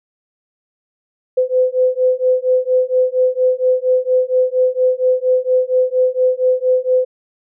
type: beating tone pair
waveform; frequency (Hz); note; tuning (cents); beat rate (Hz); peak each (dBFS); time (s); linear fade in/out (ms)
sine; 507 / 511.3; B4 / C5; +45 / -40; 4.3; -15; 1.37-7.05; 10
effects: none